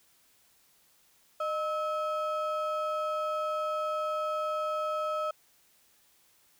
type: ring-modulated tone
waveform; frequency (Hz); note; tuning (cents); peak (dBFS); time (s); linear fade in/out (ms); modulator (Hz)
triangle; 955; A#5; +42; -24; 1.4-5.31; 5; 341
effects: white hiss -65 dBFS RMS until 6.59 s